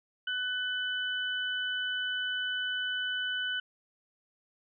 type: tone pair together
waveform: sine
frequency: 1500 / 3000 Hz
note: F#6 / F#7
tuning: +23 / +23 cents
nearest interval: octave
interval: 1200 cents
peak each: -32 / -34 dBFS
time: 0.27-3.6 s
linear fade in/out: 5 ms
effects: none